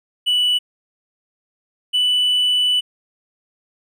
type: tone pair in turn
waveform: triangle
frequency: 2960 / 2977 Hz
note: F#7 / F#7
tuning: 0 / +10 cents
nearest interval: unison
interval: 10 cents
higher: second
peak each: -12 dBFS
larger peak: neither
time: 0.26-0.59 / 1.93-2.81 s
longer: second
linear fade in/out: 20 ms
effects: tanh soft clip ceiling -8 dBFS